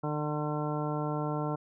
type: harmonic tone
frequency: 150 Hz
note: D3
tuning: 37 cents sharp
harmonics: 1 / 2 / 3 / 4 / 5 / 6 / 7 / 9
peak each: -33 / -36 / -38 / -39 / -40 / -41 / -41 / -43 dBFS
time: 0.03-1.56 s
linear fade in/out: 10 ms
effects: none